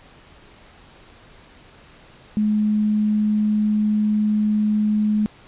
sine tone, 211.8 Hz, G#3, 34 cents sharp, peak -16 dBFS, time 2.37-5.26 s, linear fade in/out 0 ms, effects pink hiss -48 dBFS RMS until 5.47 s + resampled to 8000 Hz

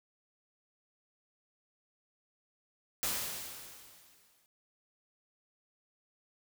white noise with exponential decay, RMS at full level -32 dBFS, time 3.03-4.46 s, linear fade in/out 0 ms, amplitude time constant 310 ms, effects none

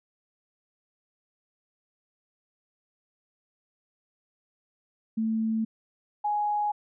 sine tone pair in turn, 222 / 833.3 Hz, A3 / G#5, +16 / +6 cents, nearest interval octave + major seventh, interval 2290 cents, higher second, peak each -24 dBFS, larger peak neither, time 5.17-5.65 / 6.24-6.72 s, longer neither, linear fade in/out 10 ms, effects none

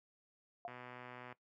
sine tone with exponential decay, 700 Hz, F5, 4 cents sharp, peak -37 dBFS, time 0.65-0.74 s, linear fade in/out 1 ms, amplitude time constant 18 ms
click train, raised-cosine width 0.5 ms, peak -35 dBFS, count 81, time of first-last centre 0.68-1.325 s, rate 124 Hz
effects noise-tail reverb RT60 0.1 s tail -17 dB re dry + high-pass 100 Hz 12 dB/octave

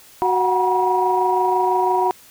sine tone cluster, 370.3 / 730 / 756 / 959 Hz, F#4 / F#5 / F#5 / A#5, +1 / -24 / +37 / +49 cents, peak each -20 / -21 / -26 / -18 dBFS, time 0.22-2.11 s, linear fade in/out 0 ms, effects tanh soft clip ceiling -5 dBFS + white hiss -47 dBFS RMS until 2.3 s

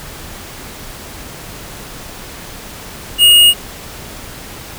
triangle tone with hard clipping, 2864 Hz, F7, 43 cents sharp, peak -5 dBFS, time 3.18-3.54 s, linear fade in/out 50 ms, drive 18 dB, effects pink hiss -31 dBFS RMS until 4.78 s

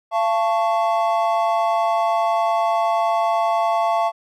triangle chord, F augmented, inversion none, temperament equal with one note detuned, 683.3 / 880 / 1108.7 Hz, F5 / A5 / C#6, -38 / 0 / 0 cents, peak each -17 / -20 / -22 dBFS, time 0.11-4.12 s, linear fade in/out 50 ms, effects none

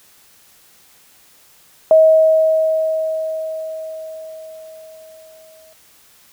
sine tone with exponential decay, 636 Hz, D#5, 38 cents sharp, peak -5 dBFS, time 1.91-5.73 s, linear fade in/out 1 ms, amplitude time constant 830 ms, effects white hiss -50 dBFS RMS until 6.32 s

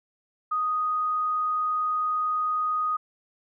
sine tone, 1244.5 Hz, D#6, in tune, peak -23 dBFS, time 0.51-2.97 s, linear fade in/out 10 ms, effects none

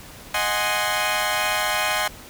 15% pulse chord, Ab dominant seventh, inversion second, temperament equal, 622.3 / 740 / 830.6 / 1046.5 Hz, Eb5 / Gb5 / Ab5 / C6, 0 / 0 / 0 / 0 cents, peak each -20 dBFS, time 0.34-2.08 s, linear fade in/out 5 ms, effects pink hiss -42 dBFS RMS until 2.29 s

